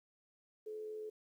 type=tone with amplitude modulation; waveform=sine; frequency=430 Hz; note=A4; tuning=40 cents flat; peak=-40 dBFS; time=0.66-1.1 s; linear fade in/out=10 ms; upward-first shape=sine; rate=86.6 Hz; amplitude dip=35%; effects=12-bit